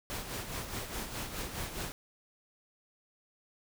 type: noise with tremolo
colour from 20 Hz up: pink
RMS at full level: -37 dBFS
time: 0.1-1.92 s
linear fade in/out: 0 ms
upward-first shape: sine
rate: 4.8 Hz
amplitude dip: 55%
effects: none